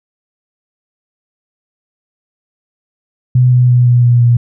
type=tone with pitch steps; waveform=sine; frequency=125.7 / 124.47 / 123.26 / 122.05 / 120.86 / 119.68 Hz; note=B2 / B2 / B2 / B2 / B2 / A#2; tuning=+31 / +14 / -3 / -20 / -37 / +46 cents; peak=-5 dBFS; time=3.35-4.37 s; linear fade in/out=5 ms; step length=170 ms; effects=none